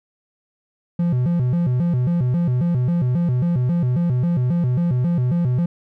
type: tone with vibrato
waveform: triangle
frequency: 146.83 Hz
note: D3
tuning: in tune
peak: -14 dBFS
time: 0.99-5.66 s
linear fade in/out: 5 ms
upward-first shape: square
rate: 3.7 Hz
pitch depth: 280 cents each way
effects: none